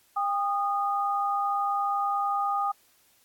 sine tone pair together, 801 / 1231 Hz, G5 / D#6, +37 / -19 cents, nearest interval perfect fifth, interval 744 cents, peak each -27 dBFS, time 0.16-2.72 s, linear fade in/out 10 ms, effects white hiss -63 dBFS RMS until 3.24 s + AAC 64 kbps

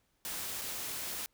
white noise with dropouts, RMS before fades -39 dBFS, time 0.25-1.26 s, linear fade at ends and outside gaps 0 ms, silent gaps 0.613-0.617 s, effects pink hiss -75 dBFS RMS until 1.33 s

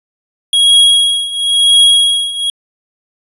square tone with tremolo, 3305 Hz, G#7, 9 cents flat, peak -4 dBFS, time 0.53-2.5 s, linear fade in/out 2 ms, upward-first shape triangle, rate 0.97 Hz, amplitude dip 85%, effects resampled to 24000 Hz

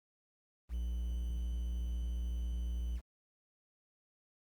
triangle tone with quantisation, 59 Hz, A#1, 22 cents sharp, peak -32 dBFS, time 0.69-3.01 s, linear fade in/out 50 ms, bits 10, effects Opus 24 kbps

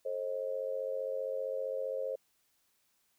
sine tone with amplitude modulation, 533 Hz, C5, 32 cents sharp, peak -29 dBFS, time 0.05-2.16 s, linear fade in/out 10 ms, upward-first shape sine, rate 95.3 Hz, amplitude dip 90%, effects white hiss -74 dBFS RMS until 3.18 s

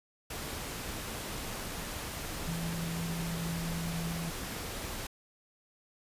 sine tone in noise, 167 Hz, E3, 23 cents sharp, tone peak -34 dBFS, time 2.47-4.3 s, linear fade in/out 5 ms, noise pink, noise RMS -39 dBFS, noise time 0.3-5.07 s, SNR +2 dB, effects resampled to 32000 Hz

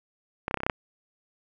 clicks, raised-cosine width 0.5 ms, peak -13 / -16 / -6 / -18 / -18 / -11 / -9 / -7 dBFS, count 8, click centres 0.481 / 0.511 / 0.543 / 0.573 / 0.604 / 0.634 / 0.665 / 0.698 s, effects none

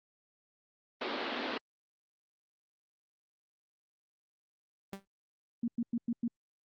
pink band-pass noise, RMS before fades -36 dBFS, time 1.01-1.58 s, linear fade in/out 5 ms, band 240 to 4400 Hz, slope 48 dB/octave
sawtooth tone with exponential decay, 196 Hz, G3, in tune, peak -33 dBFS, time 4.93-5.05 s, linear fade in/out 0 ms, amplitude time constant 25 ms
sine tone bursts, 234.8 Hz, A#3, 13 cents sharp, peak -29 dBFS, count 5, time 5.63-6.28 s, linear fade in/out 5 ms, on 50 ms, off 100 ms
effects Opus 32 kbps

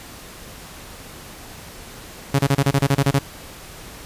sawtooth tone bursts, 138.59 Hz, C#3, in tune, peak -10 dBFS, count 11, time 2.34-3.189 s, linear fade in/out 5 ms, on 49 ms, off 31 ms, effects pink hiss -39 dBFS RMS until 4.05 s + resampled to 32000 Hz

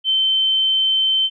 sine tone, 3091 Hz, G7, 25 cents flat, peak -14 dBFS, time 0.04-1.3 s, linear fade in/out 50 ms, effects none

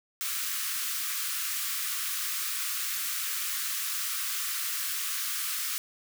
white high-pass noise, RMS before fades -32 dBFS, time 0.21-5.78 s, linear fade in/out 0 ms, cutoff 1100 Hz, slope 96 dB/octave, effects none

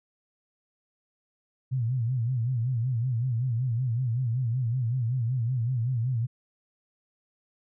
sine tone with vibrato, 121.7 Hz, B2, 25 cents flat, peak -24 dBFS, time 1.71-6.27 s, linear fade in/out 20 ms, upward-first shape sine, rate 5.3 Hz, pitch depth 140 cents each way, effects none

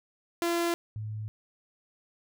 sawtooth / sine tone pair in turn, 341.3 / 107.5 Hz, F4 / A2, -40 / -40 cents, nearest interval octave + minor sixth, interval 2000 cents, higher first, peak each -22 / -33 dBFS, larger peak first, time 0.42-0.74 / 0.96-1.28 s, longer neither, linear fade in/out 0 ms, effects none

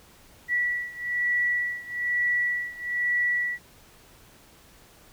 sine beating tone pair, 1947 / 1948.1 Hz, B6 / B6, -25 / -24 cents, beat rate 1.1 Hz, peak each -26 / -28 dBFS, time 0.48-3.59 s, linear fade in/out 50 ms, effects pink hiss -54 dBFS RMS until 5.12 s

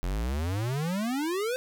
square exponential sweep, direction up, 42.2 to 523.3 Hz, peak -28 dBFS, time 0.03-1.56 s, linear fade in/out 0 ms, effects none

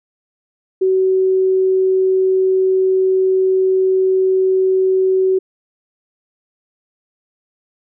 sine tone, 377.2 Hz, F#4, 33 cents sharp, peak -11 dBFS, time 0.81-5.39 s, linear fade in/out 10 ms, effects none

